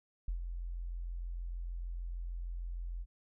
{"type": "tone with ADSR envelope", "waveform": "sine", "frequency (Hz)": 43.25, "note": "F1", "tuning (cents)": -16, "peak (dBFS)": -31, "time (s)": [0.28, 3.06], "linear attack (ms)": 4, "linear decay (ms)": 99, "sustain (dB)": -6, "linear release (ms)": 48, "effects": []}